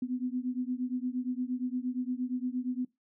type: beating tone pair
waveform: sine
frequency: 247.6 / 256.2 Hz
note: B3 / C4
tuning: +5 / -36 cents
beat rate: 8.6 Hz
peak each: -33 / -34 dBFS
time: 0.02-2.85 s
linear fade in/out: 5 ms
effects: noise-tail reverb RT60 0.2 s tail -21 dB re dry